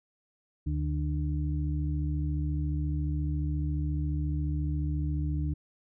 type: harmonic tone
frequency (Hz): 74.3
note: D2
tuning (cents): +21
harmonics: 1 / 2 / 4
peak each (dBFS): -29 / -32 / -37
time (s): 0.66-5.54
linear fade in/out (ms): 10
effects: none